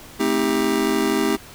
square chord, A half-diminished seventh, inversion none, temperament just, 220 / 264 / 316.8 / 396 Hz, A3 / C4 / Eb4 / G4, 0 / +16 / +31 / +18 cents, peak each -26 / -25 / -24 / -23 dBFS, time 0.19-1.37 s, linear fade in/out 20 ms, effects pink hiss -42 dBFS RMS until 1.54 s

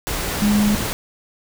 sine tone in noise, 207.7 Hz, G#3, in tune, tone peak -14 dBFS, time 0.42-0.75 s, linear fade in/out 0 ms, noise pink, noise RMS -24 dBFS, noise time 0.07-0.93 s, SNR +7 dB, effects none

